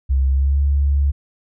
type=tone with pitch glide; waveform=sine; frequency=66.8 to 70.49 Hz; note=C2 to C#2; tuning=+36 to +30 cents; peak=-13 dBFS; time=0.09-1.12 s; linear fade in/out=20 ms; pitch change=+94 cents; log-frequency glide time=0.29-0.59 s; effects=none